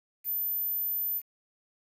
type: tone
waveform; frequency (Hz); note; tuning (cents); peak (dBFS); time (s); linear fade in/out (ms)
sine; 13930; A9; -19; -28; 0.24-1.22; 50
effects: 9-bit